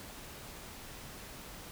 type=silence; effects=pink hiss -48 dBFS RMS until 1.71 s